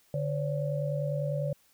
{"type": "tone cluster", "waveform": "sine", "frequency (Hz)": [145.7, 522, 572], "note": ["D3", "C5", "D5"], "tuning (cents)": [-13, -4, -46], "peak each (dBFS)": [-30, -37, -33], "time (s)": [0.14, 1.53], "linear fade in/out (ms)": 2, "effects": ["white hiss -65 dBFS RMS until 1.73 s"]}